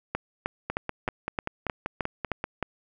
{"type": "two click trains", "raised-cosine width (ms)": 0.5, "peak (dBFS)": [-14, -12], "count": [10, 9], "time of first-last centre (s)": [[0.7, 2.441], [0.15, 2.627]], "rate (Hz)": [5.17, 3.23], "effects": []}